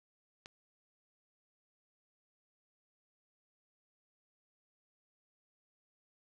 click, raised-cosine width 0.2 ms, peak -30 dBFS, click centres 0.459 s, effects none

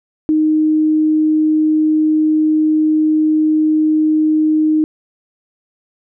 sine tone, 310 Hz, D#4, 6 cents flat, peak -10 dBFS, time 0.29-4.84 s, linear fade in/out 0 ms, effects none

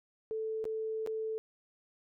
sine tone with dropouts, 440 Hz, A4, in tune, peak -33 dBFS, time 0.31-1.38 s, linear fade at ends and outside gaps 0 ms, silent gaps 0.642-0.653 / 1.063-1.073 s, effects none

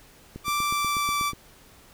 click train, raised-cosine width 3 ms, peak -24 dBFS, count 9, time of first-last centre 0.36-1.333 s, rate 8.22 Hz
sawtooth tone with pitch glide, 1174 to 1163.2 Hz, D6 to D6, -1 to -17 cents, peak -20 dBFS, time 0.44-1.33 s, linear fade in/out 50 ms, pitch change -16 cents, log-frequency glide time 0.58-1.16 s
effects pink hiss -53 dBFS RMS until 1.93 s

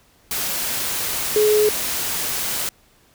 sine tone in noise, 424 Hz, G#4, 36 cents sharp, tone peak -13 dBFS, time 1.36-1.69 s, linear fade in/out 2 ms, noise white, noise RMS -24 dBFS, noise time 0.31-2.69 s, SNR +8 dB, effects pink hiss -56 dBFS RMS until 3.14 s

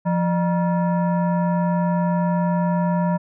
sine tone with frequency modulation, 174.61 Hz, F3, in tune, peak -17 dBFS, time 0.05-3.18 s, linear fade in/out 20 ms, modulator 780 Hz, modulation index 0.77, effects none

